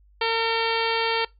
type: harmonic tone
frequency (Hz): 454.9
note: A#4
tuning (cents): -42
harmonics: 1 / 2 / 3 / 4 / 5 / 6 / 7 / 8 / 9 / 10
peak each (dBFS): -26 / -26 / -31 / -32 / -31 / -32 / -31 / -36 / -38 / -34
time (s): 0.21-1.25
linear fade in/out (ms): 5
effects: noise-tail reverb RT60 0.2 s tail -23 dB re dry + added 50 Hz sine -53 dBFS peak until 1.39 s